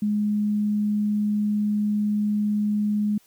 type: tone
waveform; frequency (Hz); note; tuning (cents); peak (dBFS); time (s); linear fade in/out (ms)
sine; 208.9; G#3; +10; -20; 0.02-3.18; 5
effects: white hiss -59 dBFS RMS until 3.26 s